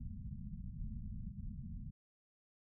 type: low-pass noise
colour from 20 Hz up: pink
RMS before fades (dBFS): -45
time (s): 0-1.91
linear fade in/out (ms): 10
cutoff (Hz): 230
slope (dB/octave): 96
effects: none